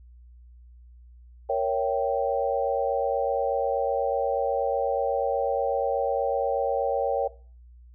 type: chord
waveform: sine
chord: A# diminished seventh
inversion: none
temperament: equal with one note detuned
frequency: 466.2 / 554.4 / 659.3 / 779 Hz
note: A#4 / C#5 / E5 / G5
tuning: 0 / 0 / 0 / -11 cents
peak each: -28 / -26 / -31 / -28 dBFS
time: 1.49-7.28 s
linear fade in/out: 10 ms
effects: noise-tail reverb RT60 0.4 s tail -19 dB re dry + added 60 Hz sine -47 dBFS peak until 7.94 s